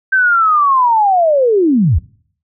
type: linear sweep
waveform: sine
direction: down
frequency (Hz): 1568 to 59.6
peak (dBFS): -8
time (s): 0.12-1.99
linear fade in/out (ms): 10
effects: noise-tail reverb RT60 0.6 s tail -24 dB re dry